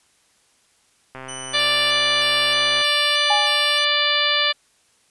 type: click train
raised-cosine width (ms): 0.5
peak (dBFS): -20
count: 219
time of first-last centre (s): 1.15-2.814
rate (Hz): 131
type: tone with vibrato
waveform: 10% pulse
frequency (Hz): 2865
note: F7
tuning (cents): +44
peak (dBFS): -23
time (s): 1.28-3.85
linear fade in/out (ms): 10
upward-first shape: square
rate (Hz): 1.6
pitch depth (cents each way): 72
type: harmonic tone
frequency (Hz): 587.3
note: D5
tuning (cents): 0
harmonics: 1 / 2 / 3 / 4 / 5 / 6 / 7 / 8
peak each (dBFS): -28 / -26 / -24 / -25 / -23 / -22 / -27 / -28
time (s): 1.53-4.53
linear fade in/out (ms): 20
type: tone with exponential decay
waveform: sine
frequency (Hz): 830.6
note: G#5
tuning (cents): 0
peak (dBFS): -15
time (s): 3.3-3.86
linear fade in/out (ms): 5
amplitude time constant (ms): 120
effects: white hiss -60 dBFS RMS until 5.1 s + resampled to 24000 Hz